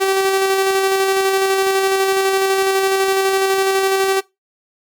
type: tone with tremolo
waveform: sawtooth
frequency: 386.1 Hz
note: G4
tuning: 26 cents flat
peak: -9 dBFS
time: 0-4.21 s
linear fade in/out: 20 ms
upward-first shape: square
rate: 12 Hz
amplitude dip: 25%
effects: noise-tail reverb RT60 0.2 s tail -21 dB re dry + Opus 48 kbps